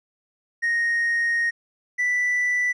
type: tone pair in turn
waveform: triangle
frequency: 1864.7 / 1975.6 Hz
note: A#6 / B6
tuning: 0 / 0 cents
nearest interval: minor second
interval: 100 cents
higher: second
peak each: -17 dBFS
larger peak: neither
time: 0.62-1.51 / 1.98-2.73 s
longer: first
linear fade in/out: 20 ms
effects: tanh soft clip ceiling -14 dBFS + resampled to 22050 Hz